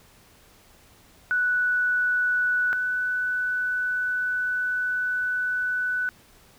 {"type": "tone pair in turn", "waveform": "sine", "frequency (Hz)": [1480, 1492], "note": ["F#6", "F#6"], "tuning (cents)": [0, 14], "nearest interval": "unison", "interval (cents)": 14, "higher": "second", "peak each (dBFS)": [-20, -23], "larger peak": "first", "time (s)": [[1.31, 2.73], [2.73, 6.09]], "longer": "second", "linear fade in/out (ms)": 0, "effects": ["pink hiss -55 dBFS RMS until 6.58 s"]}